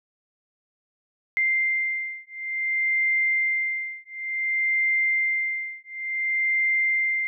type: beating tone pair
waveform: sine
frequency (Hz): 2093 / 2093.56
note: C7 / C7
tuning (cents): 0 / 0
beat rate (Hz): 0.56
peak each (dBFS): -25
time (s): 1.37-7.27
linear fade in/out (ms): 0
effects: none